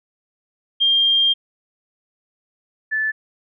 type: tone pair in turn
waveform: sine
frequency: 3201 / 1745.4 Hz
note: G7 / A6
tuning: +36 / -14 cents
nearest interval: minor seventh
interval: 1050 cents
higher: first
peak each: -13 / -18 dBFS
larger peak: first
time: 0.8-1.34 / 2.91-3.12 s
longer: first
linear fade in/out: 20 ms
effects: none